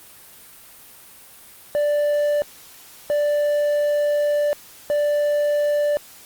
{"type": "tone bursts at uneven times", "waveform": "triangle", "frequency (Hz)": 587.3, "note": "D5", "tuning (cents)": 0, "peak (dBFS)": -15, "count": 3, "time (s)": [[1.75, 2.42], [3.1, 4.53], [4.9, 5.97]], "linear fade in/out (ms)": 0, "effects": ["white hiss -45 dBFS RMS until 6.25 s", "Opus 32 kbps"]}